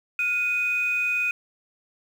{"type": "tone pair together", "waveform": "sine", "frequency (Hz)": [1417, 2491], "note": ["F6", "D#7"], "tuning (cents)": [25, 1], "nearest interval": "minor seventh", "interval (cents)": 976, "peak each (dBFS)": [-31, -21], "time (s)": [0.19, 1.31], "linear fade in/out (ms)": 2, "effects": ["tanh soft clip ceiling -16 dBFS", "8-bit"]}